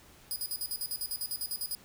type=tone with tremolo; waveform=5% pulse; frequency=4945 Hz; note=D#8; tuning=12 cents flat; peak=-25 dBFS; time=0.31-1.75 s; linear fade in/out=0 ms; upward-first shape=square; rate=10 Hz; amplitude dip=80%; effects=pink hiss -57 dBFS RMS until 1.84 s